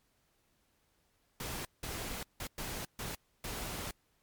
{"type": "noise bursts at uneven times", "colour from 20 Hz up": "pink", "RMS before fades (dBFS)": -40, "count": 6, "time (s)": [[1.4, 1.65], [1.83, 2.23], [2.4, 2.47], [2.58, 2.85], [2.99, 3.15], [3.44, 3.91]], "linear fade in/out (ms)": 2, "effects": ["pink hiss -74 dBFS RMS until 4.22 s", "MP3 96 kbps"]}